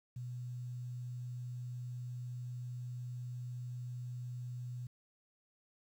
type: tone with quantisation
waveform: sine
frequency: 123.2 Hz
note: B2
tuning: 4 cents flat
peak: -40 dBFS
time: 0.16-4.87 s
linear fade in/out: 5 ms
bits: 11
effects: none